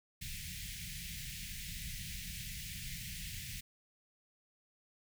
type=band-stop noise; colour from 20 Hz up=pink; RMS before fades=-44 dBFS; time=0.21-3.61 s; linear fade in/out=10 ms; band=190 to 1900 Hz; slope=48 dB/octave; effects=none